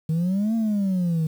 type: exponential two-way sweep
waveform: sine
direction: up then down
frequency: 155.56 to 229.5 to 155.56 Hz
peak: -17 dBFS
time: 0.09-1.27 s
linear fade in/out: 5 ms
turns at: 0.55 s
effects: tanh soft clip ceiling -19 dBFS + 8-bit